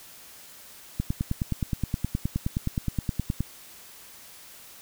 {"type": "click train", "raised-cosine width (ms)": 5, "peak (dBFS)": -13, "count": 24, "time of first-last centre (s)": [1, 3.406], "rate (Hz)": 9.56, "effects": ["white hiss -48 dBFS RMS until 4.81 s"]}